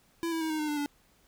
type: tone with pitch steps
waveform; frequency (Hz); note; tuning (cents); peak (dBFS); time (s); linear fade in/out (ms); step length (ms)
square; 334.6 / 326.6 / 318.8 / 311.1 / 303.7 / 296.4 / 289.3; E4 / E4 / D#4 / D#4 / D#4 / D4 / D4; +26 / -16 / +42 / 0 / -42 / +16 / -26; -30; 0.23-0.86; 0; 90
effects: pink hiss -65 dBFS RMS until 1.27 s